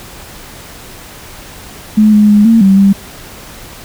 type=tone with pitch steps; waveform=sine; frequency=214 / 209.9 / 207.7 / 227.2 / 193.6 / 197.3 Hz; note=A3 / G#3 / G#3 / A#3 / G3 / G3; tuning=-48 / +19 / 0 / -44 / -21 / +11 cents; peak=-3 dBFS; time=1.97-2.93 s; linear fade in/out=10 ms; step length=160 ms; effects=pink hiss -32 dBFS RMS until 3.84 s